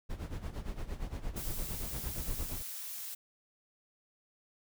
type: noise with tremolo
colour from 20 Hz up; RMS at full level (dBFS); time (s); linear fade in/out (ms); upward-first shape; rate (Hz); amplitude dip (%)
brown; -36; 0.09-2.63; 20; sine; 8.7; 75
type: noise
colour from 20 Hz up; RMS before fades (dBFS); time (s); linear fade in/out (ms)
blue; -42; 1.36-3.15; 10
effects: none